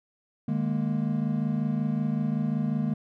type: chord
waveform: triangle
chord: D# suspended fourth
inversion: none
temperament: equal with one note detuned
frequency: 152.27 / 207.7 / 233.1 Hz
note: D#3 / G#3 / A#3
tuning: -37 / 0 / 0 cents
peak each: -27 dBFS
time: 0.48-2.94 s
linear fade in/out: 5 ms
effects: none